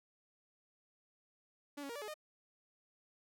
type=tone with pitch steps; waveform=sawtooth; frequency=288 / 277.9 / 470.1 / 580 / 423.9 / 612 Hz; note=D4 / C#4 / A#4 / D5 / G#4 / D#5; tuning=-34 / +4 / +15 / -22 / +35 / -29 cents; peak=-39 dBFS; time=1.77-2.142 s; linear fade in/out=10 ms; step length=62 ms; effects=none